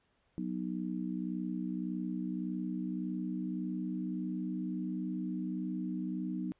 sine chord, B major, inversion second, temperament just, 185.21 / 246.9 / 308.7 Hz, F#3 / B3 / D#4, +2 / 0 / -14 cents, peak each -37 / -39 / -39 dBFS, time 0.38-6.52 s, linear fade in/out 0 ms, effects pink hiss -74 dBFS RMS until 6.59 s + resampled to 8000 Hz

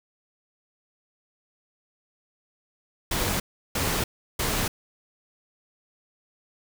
pink noise bursts, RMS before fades -26 dBFS, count 3, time 3.11-4.68 s, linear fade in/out 5 ms, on 290 ms, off 350 ms, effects none

